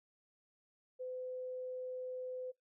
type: tone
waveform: sine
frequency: 508 Hz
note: B4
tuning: 49 cents sharp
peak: -40 dBFS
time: 0.99-2.52 s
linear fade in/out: 20 ms
effects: noise-tail reverb RT60 0.2 s tail -25 dB re dry